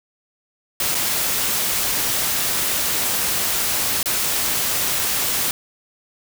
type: noise with dropouts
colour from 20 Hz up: white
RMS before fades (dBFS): -21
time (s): 0.8-5.51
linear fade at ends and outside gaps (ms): 1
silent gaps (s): 0.946-0.95 / 4.029-4.058
effects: none